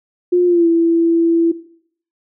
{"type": "tone with pitch glide", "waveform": "sine", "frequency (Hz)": [355.7, 333.8], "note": ["F4", "E4"], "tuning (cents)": [32, 22], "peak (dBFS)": -9, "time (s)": [0.32, 1.52], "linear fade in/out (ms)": 10, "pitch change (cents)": -110, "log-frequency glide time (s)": [0.46, 0.67], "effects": ["noise-tail reverb RT60 0.6 s tail -17 dB re dry"]}